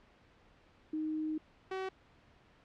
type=tone pair in turn; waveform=sine / sawtooth; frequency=311.1 / 379.2 Hz; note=D#4 / F#4; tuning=0 / +43 cents; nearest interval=minor third; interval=343 cents; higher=second; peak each=-33 / -32 dBFS; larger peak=second; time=0.93-1.38 / 1.71-1.89 s; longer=first; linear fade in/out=5 ms; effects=pink hiss -64 dBFS RMS until 2.64 s + low-pass 3000 Hz 12 dB/octave